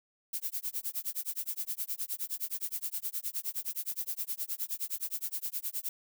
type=noise with tremolo; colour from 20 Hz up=violet; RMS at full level=-33 dBFS; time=0.33-5.89 s; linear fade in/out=5 ms; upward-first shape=sine; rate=9.6 Hz; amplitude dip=100%; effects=none